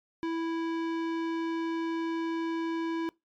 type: tone with tanh clipping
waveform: sine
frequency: 329.6 Hz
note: E4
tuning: in tune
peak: -31 dBFS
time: 0.23-3.09 s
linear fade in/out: 0 ms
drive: 18 dB
effects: noise-tail reverb RT60 0.2 s tail -23 dB re dry + MP3 96 kbps